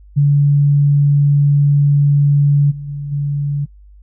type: tone with level steps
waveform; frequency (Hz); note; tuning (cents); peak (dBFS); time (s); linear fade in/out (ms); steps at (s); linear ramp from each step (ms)
sine; 143.5; D3; -40; -8 / -24 / -21 / -15; 0.16-3.66; 20; 2.7 / 2.87 / 3.11; 20
effects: noise-tail reverb RT60 0.1 s tail -24 dB re dry + added 50 Hz sine -39 dBFS peak until 4.02 s